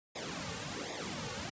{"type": "noise with flanger", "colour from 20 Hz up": "pink", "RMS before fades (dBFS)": -40, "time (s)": [0.15, 1.5], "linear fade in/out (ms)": 10, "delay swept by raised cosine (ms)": [0.67, 3.07], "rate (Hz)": 1.3, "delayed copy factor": -0.95, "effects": ["high-pass 80 Hz 12 dB/octave", "resampled to 16000 Hz"]}